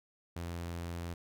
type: tone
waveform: sawtooth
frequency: 85.5 Hz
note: F2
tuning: 36 cents flat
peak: -34 dBFS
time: 0.36-1.14 s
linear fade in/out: 5 ms
effects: none